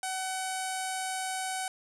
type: tone with low-pass filter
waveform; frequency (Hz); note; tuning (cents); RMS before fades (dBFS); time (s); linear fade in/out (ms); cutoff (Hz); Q
sawtooth; 754; F#5; +32; -34; 0.03-1.68; 2; 9200; 4.3
effects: none